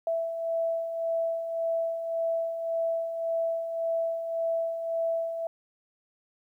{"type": "beating tone pair", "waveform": "sine", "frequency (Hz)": [660, 661.8], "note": ["E5", "E5"], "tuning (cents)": [2, 7], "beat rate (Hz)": 1.8, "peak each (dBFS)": [-36, -27], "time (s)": [0.07, 5.47], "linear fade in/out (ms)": 2, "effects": ["11-bit"]}